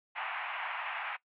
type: band-pass noise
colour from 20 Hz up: pink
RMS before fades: -38 dBFS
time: 0.15-1.17 s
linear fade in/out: 20 ms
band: 740 to 2800 Hz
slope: 48 dB/octave
effects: noise-tail reverb RT60 0.1 s tail -19 dB re dry + AAC 64 kbps